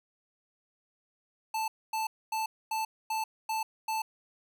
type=tone bursts; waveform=square; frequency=880 Hz; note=A5; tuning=in tune; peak=-30 dBFS; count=7; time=1.54-4.02 s; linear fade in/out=5 ms; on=140 ms; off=250 ms; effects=none